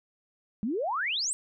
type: exponential sweep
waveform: sine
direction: up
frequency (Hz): 196 to 8700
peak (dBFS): -27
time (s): 0.63-1.33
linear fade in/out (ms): 0
effects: none